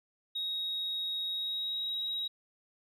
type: tone with pitch glide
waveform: sine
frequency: 3777 to 3821 Hz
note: A#7 to A#7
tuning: +22 to +42 cents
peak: -31 dBFS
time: 0.35-2.28 s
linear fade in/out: 10 ms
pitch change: +20 cents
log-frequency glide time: 1.26-1.93 s
effects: tanh soft clip ceiling -28 dBFS + 12-bit